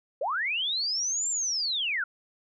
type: linear two-way sweep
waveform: sine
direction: up then down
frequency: 478.8 to 7459 to 1370 Hz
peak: -26 dBFS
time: 0.21-2.04 s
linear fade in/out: 5 ms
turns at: 1.29 s
effects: none